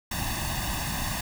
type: noise with comb filter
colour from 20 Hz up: pink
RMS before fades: -30 dBFS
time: 0.11-1.21 s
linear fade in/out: 5 ms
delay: 1.1 ms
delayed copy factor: +1
effects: none